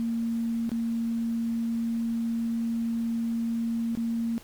sine tone with dropouts, 230.3 Hz, A#3, 21 cents flat, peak -25 dBFS, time 0-4.38 s, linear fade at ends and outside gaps 0 ms, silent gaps 0.693-0.717 / 3.951-3.973 s, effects pink hiss -51 dBFS RMS until 4.43 s + MP3 96 kbps

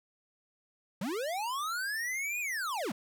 square linear two-way sweep, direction up then down, 164.81 to 2506 to 164.81 Hz, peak -33 dBFS, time 1.01-2.92 s, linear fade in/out 5 ms, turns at 2.4 s, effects none

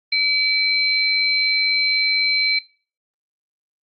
sine tone pair together, 2300 / 4098 Hz, D7 / C8, -37 / -37 cents, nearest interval minor seventh, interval 1000 cents, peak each -19 dBFS, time 0.12-2.59 s, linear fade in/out 5 ms, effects noise-tail reverb RT60 0.4 s tail -21 dB re dry + Opus 32 kbps

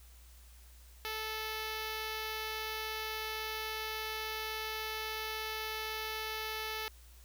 5% pulse tone with notch filter, 436.4 Hz, A4, 14 cents flat, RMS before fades -39 dBFS, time 1.05-6.88 s, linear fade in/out 0 ms, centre 7600 Hz, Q 1.1, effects added 60 Hz sine -54 dBFS peak until 7.24 s + white hiss -62 dBFS RMS until 7.24 s

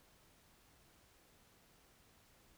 silence, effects pink hiss -68 dBFS RMS until 2.57 s

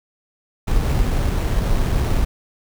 brown noise with sample-and-hold, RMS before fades -18 dBFS, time 0.67-2.25 s, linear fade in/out 10 ms, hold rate 4900 Hz, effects none

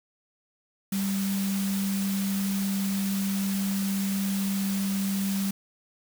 sine tone in noise, 196 Hz, G3, in tune, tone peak -25 dBFS, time 0.92-5.51 s, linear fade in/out 5 ms, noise white, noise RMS -36 dBFS, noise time 0.92-5.51 s, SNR +8 dB, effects none

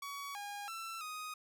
sawtooth tone with pitch steps, 1128 / 815 / 1338 / 1248 Hz, C#6 / G#5 / E6 / D#6, +30 / -33 / +25 / +5 cents, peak -38 dBFS, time 0.02-1.34 s, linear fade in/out 5 ms, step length 330 ms, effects none

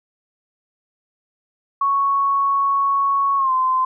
sine tone with pitch glide, 1108.7 to 1034.5 Hz, C#6 to C6, 0 to -20 cents, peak -15 dBFS, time 1.81-3.85 s, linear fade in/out 5 ms, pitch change -120 cents, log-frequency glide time 3.37-3.52 s, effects none

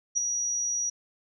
sine tone with ADSR envelope, 5790 Hz, F#8, 38 cents flat, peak -20 dBFS, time 0.15-0.9 s, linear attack 26 ms, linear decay 7 ms, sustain -6 dB, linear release 9 ms, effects none

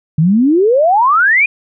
sine exponential sweep, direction up, 148.2 to 2489 Hz, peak -7 dBFS, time 0.18-1.46 s, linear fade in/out 5 ms, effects none

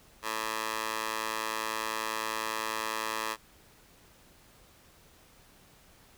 15% pulse tone with high-pass filter, 110 Hz, A2, in tune, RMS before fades -34 dBFS, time 0.22-3.37 s, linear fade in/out 50 ms, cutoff 890 Hz, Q 1.1, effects pink hiss -59 dBFS RMS until 6.17 s

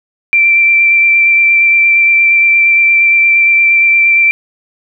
sine tone with vibrato, 2349 Hz, D7, in tune, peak -5 dBFS, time 0.33-4.31 s, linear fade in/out 0 ms, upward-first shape sine, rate 8.6 Hz, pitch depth 12 cents each way, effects none

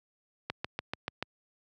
click train, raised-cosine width 0.3 ms, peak -16 dBFS, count 6, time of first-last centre 0.5-1.226 s, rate 6.89 Hz, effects high-pass 80 Hz 12 dB/octave

